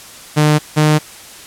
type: tone pair in turn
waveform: sawtooth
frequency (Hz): 151.1 / 152.59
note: D3 / D#3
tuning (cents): +50 / -33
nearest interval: unison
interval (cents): 17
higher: second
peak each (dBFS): -5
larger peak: neither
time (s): 0.36-0.59 / 0.76-0.99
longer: neither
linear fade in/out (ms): 20
effects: white hiss -36 dBFS RMS until 1.46 s + low-pass 11000 Hz 12 dB/octave